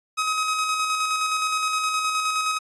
sawtooth tone with tremolo, 1268 Hz, D#6, 32 cents sharp, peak -17 dBFS, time 0.17-2.59 s, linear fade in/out 20 ms, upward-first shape square, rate 9.6 Hz, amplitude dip 30%, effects resampled to 24000 Hz

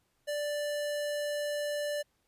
square tone, 587.3 Hz, D5, in tune, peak -32 dBFS, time 0.27-2.03 s, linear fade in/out 20 ms, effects pink hiss -75 dBFS RMS until 2.27 s + resampled to 32000 Hz

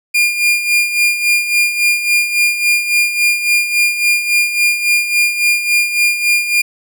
40% pulse tone with tremolo, 2412 Hz, D7, 46 cents sharp, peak -8 dBFS, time 0.14-6.62 s, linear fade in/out 10 ms, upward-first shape sine, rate 3.6 Hz, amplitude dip 65%, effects none

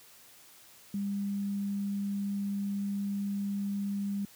sine tone, 200.3 Hz, G3, 38 cents sharp, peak -30 dBFS, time 0.94-4.25 s, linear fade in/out 2 ms, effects white hiss -56 dBFS RMS until 4.35 s + high-pass 60 Hz 12 dB/octave

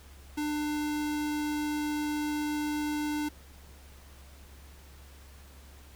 square tone, 298.7 Hz, D4, 29 cents sharp, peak -30 dBFS, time 0.37-3.29 s, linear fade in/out 10 ms, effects added 69 Hz sine -50 dBFS peak until 5.95 s + pink hiss -56 dBFS RMS until 5.95 s

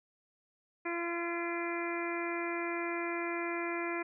harmonic tone, 341.7 Hz, F4, 38 cents flat, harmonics 1 / 2 / 3 / 4 / 5 / 6 / 7, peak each -36 / -42 / -42 / -44 / -44 / -42 / -42 dBFS, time 0.85-4.03 s, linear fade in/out 10 ms, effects none

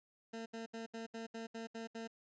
20% pulse tone bursts, 226.9 Hz, A#3, 47 cents flat, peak -38 dBFS, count 9, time 0.33-2.076 s, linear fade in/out 10 ms, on 130 ms, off 72 ms, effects resampled to 16000 Hz

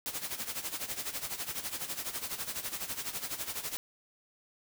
white noise with tremolo, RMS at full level -35 dBFS, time 0.06-3.77 s, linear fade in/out 0 ms, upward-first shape sine, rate 12 Hz, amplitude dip 75%, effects none

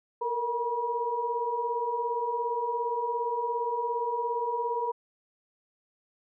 sine tone cluster, 454.7 / 472 / 963 Hz, A#4 / A#4 / B5, -43 / +22 / -44 cents, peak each -35 / -33 / -29 dBFS, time 0.21-4.92 s, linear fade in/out 10 ms, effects none

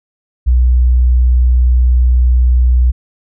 sine tone, 61.74 Hz, B1, in tune, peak -6 dBFS, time 0.46-2.92 s, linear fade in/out 20 ms, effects none

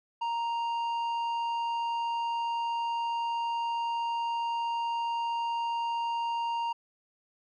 triangle tone with tanh clipping, 932.3 Hz, A#5, in tune, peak -30 dBFS, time 0.21-6.73 s, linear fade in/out 10 ms, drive 12 dB, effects none

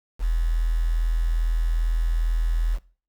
sine tone with quantisation, 41.2 Hz, E1, in tune, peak -19 dBFS, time 0.19-2.79 s, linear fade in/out 50 ms, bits 7, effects noise-tail reverb RT60 0.4 s tail -20 dB re dry

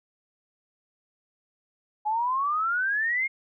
sine exponential sweep, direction up, 834 to 2166 Hz, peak -23 dBFS, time 2.05-3.28 s, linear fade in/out 20 ms, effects none

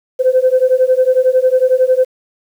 sine beating tone pair, 508 / 519 Hz, B4 / C5, +49 / -14 cents, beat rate 11 Hz, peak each -11 dBFS, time 0.19-2.05 s, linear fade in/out 20 ms, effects tanh soft clip ceiling -2 dBFS + 7-bit

